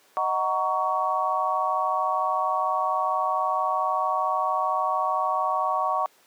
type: chord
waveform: sine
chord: D# minor seventh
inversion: none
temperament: just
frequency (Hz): 622.3 / 746.7 / 933.4 / 1120.1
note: D#5 / F#5 / A#5 / C#6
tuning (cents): 0 / +16 / +2 / +18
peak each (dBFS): -30 / -27 / -29 / -25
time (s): 0.17-6.06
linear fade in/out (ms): 0
effects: pink hiss -58 dBFS RMS until 6.26 s + high-pass 400 Hz 12 dB/octave